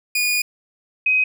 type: tone pair in turn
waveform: sawtooth / sine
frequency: 2450 / 2520 Hz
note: D#7 / D#7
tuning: -27 / +21 cents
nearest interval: unison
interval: 48 cents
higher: second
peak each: -14 dBFS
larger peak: neither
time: 0.15-0.42 / 1.06-1.24 s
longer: first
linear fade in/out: 5 ms
effects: none